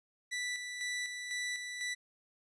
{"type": "tone with tremolo", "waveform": "sawtooth", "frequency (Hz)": 1972, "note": "B6", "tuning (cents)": -3, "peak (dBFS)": -31, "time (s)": [0.31, 1.95], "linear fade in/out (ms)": 20, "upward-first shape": "square", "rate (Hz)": 2, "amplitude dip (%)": 45, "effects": ["resampled to 22050 Hz"]}